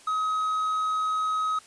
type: tone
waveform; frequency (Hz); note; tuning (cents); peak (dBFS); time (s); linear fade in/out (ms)
triangle; 1269; D#6; +34; -22; 0.07-1.59; 5
effects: white hiss -52 dBFS RMS until 1.66 s + resampled to 22050 Hz